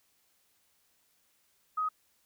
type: tone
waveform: sine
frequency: 1258 Hz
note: D#6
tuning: 19 cents sharp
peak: -28 dBFS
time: 1.77-1.89 s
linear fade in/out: 10 ms
effects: white hiss -71 dBFS RMS until 2.25 s